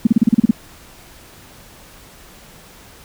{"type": "tone bursts", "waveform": "sine", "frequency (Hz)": 225.5, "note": "A3", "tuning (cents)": 43, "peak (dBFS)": -6, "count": 9, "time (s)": [0.05, 0.51], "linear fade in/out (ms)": 5, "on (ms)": 20, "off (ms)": 35, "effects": ["pink hiss -43 dBFS RMS until 3.04 s"]}